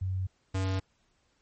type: tone pair in turn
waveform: sine / square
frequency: 93.7 / 94.95 Hz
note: F#2 / F#2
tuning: +22 / +45 cents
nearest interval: unison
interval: 23 cents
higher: second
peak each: -28 dBFS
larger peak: neither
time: 0.01-0.27 / 0.54-0.8 s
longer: neither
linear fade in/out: 10 ms
effects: pink hiss -71 dBFS RMS until 1.41 s + MP3 32 kbps